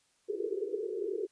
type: band-pass noise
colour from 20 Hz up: pink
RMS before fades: -35 dBFS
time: 0.28-1.27 s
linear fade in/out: 20 ms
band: 360 to 460 Hz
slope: 96 dB/octave
effects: white hiss -71 dBFS RMS until 1.31 s + resampled to 22050 Hz